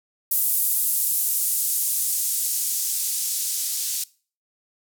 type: noise with band-pass filter sweep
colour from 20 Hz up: violet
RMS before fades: -24 dBFS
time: 0.31-4.04 s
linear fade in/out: 5 ms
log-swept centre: 12000 to 5300 Hz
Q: 0.92
effects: noise-tail reverb RT60 0.4 s tail -22 dB re dry